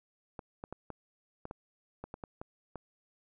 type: clicks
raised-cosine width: 1 ms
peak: -27 dBFS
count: 11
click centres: 0.392 / 0.639 / 0.726 / 0.903 / 1.454 / 1.511 / 2.04 / 2.141 / 2.238 / 2.415 / 2.757 s
effects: none

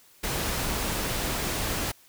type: noise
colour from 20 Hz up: pink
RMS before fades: -29 dBFS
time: 0.23-1.92 s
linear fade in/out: 10 ms
effects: white hiss -57 dBFS RMS until 2.08 s

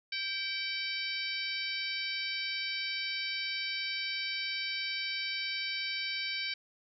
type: harmonic tone with a mistuned harmonic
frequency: 769 Hz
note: G5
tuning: 33 cents flat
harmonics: 2 / 3 / 4 / 5 / 6 / 7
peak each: -43 / -37 / -41 / -41 / -39 / -44 dBFS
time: 0.12-6.54 s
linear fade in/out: 5 ms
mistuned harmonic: 2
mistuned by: +44 cents
effects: none

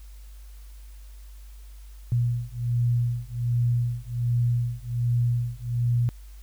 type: beating tone pair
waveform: sine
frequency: 119.4 / 120.7 Hz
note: A#2 / B2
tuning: +42 / -39 cents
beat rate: 1.3 Hz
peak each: -25 dBFS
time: 2.12-6.09 s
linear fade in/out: 0 ms
effects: added 50 Hz sine -41 dBFS peak until 6.42 s + white hiss -58 dBFS RMS until 6.42 s

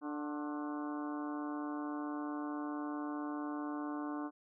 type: harmonic tone with a mistuned harmonic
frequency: 147.7 Hz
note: D3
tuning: 10 cents sharp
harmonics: 2 / 3 / 4 / 5 / 6 / 7 / 8 / 9 / 10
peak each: -38 / -52 / -51 / -49 / -51 / -48 / -51 / -56 / -54 dBFS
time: 0.01-4.31 s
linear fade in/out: 50 ms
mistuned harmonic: 7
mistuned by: +53 cents
effects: none

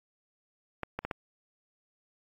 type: clicks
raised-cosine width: 0.5 ms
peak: -18 dBFS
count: 4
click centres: 0.833 / 0.99 / 1.05 / 1.112 s
effects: AAC 32 kbps

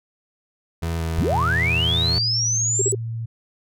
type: tone with vibrato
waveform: 30% pulse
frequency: 82.41 Hz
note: E2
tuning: in tune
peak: -20 dBFS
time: 0.82-2.19 s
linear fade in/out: 10 ms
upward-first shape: square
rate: 2.8 Hz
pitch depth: 15 cents each way
type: linear sweep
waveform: sine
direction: up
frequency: 34.65 to 7902 Hz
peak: -19 dBFS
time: 1.18-2.92 s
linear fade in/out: 0 ms
type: tone with pitch glide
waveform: sine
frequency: 116.54 to 114.27 Hz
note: A#2 to A#2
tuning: 0 to -34 cents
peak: -25 dBFS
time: 1.31-3.26 s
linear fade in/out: 10 ms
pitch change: -34 cents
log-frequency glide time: 1.71-1.76 s
type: tone bursts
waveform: sine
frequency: 393.7 Hz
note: G4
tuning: 8 cents sharp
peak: -18 dBFS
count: 3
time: 2.79-2.95 s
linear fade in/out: 5 ms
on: 28 ms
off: 38 ms
effects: none

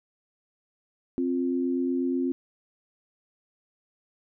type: tone pair together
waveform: sine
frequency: 263.3 / 351.5 Hz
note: C4 / F4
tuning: +11 / +11 cents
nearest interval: perfect fourth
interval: 500 cents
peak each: -25 / -29 dBFS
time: 1.18-2.32 s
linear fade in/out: 0 ms
effects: none

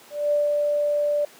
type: tone with ADSR envelope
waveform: sine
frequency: 587 Hz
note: D5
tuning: 1 cent flat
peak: -17 dBFS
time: 0.1-1.25 s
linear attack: 220 ms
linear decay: 170 ms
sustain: -2 dB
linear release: 4 ms
effects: pink hiss -48 dBFS RMS until 1.39 s + high-pass 300 Hz 12 dB/octave

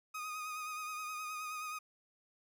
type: tone with vibrato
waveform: 30% pulse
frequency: 1244.5 Hz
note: D#6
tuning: in tune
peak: -37 dBFS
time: 0.14-1.79 s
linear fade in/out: 10 ms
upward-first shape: sine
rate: 9.5 Hz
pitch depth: 31 cents each way
effects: none

